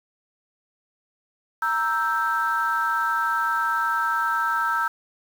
sine chord, E diminished, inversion second, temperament equal, 932.3 / 1318.5 / 1568 Hz, Bb5 / E6 / G6, 0 / 0 / 0 cents, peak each -26 / -23 / -25 dBFS, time 1.62-4.88 s, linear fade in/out 5 ms, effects tanh soft clip ceiling -12 dBFS + 7-bit

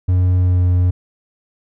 triangle tone with pitch glide, 90.9 to 89.7 Hz, F#2 to F2, -30 to +47 cents, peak -9 dBFS, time 0.08-0.91 s, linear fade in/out 10 ms, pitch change -23 cents, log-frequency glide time 0.39-0.6 s, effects none

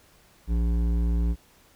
sine tone with hard clipping, 57.7 Hz, A#1, 17 cents flat, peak -23 dBFS, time 0.47-1.36 s, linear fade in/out 50 ms, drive 11 dB, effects pink hiss -58 dBFS RMS until 1.75 s

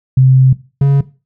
sine / triangle tone pair in turn, 130.81 / 139.45 Hz, C3 / C#3, 0 / +11 cents, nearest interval minor second, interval 111 cents, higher second, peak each -4 dBFS, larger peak neither, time 0.17-0.53 / 0.81-1.01 s, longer first, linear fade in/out 5 ms, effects noise-tail reverb RT60 0.3 s tail -17 dB re dry

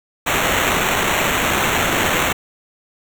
white noise with sample-and-hold, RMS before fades -18 dBFS, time 0.26-2.33 s, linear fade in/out 10 ms, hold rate 4900 Hz, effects none

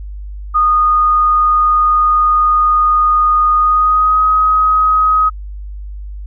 sine tone with pitch glide, 1232 to 1262.3 Hz, D#6 to D#6, -17 to +25 cents, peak -8 dBFS, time 0.54-5.3 s, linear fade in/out 20 ms, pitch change +42 cents, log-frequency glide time 3.56-4.24 s, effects added 50 Hz sine -24 dBFS peak until 6.26 s

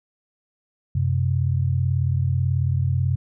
sine tone pair together, 92.5 / 130.81 Hz, F#2 / C3, 0 / 0 cents, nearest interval tritone, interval 600 cents, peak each -21 dBFS, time 0.95-3.16 s, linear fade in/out 5 ms, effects none

